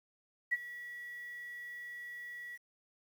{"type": "tone with ADSR envelope", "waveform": "sine", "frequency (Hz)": 1937, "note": "B6", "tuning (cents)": -34, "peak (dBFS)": -26, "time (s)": [0.51, 2.58], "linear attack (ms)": 20, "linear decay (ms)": 34, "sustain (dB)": -17, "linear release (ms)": 30, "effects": ["10-bit"]}